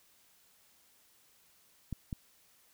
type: clicks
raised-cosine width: 5 ms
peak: -24 dBFS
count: 2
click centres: 1.927 / 2.128 s
effects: white hiss -66 dBFS RMS until 2.73 s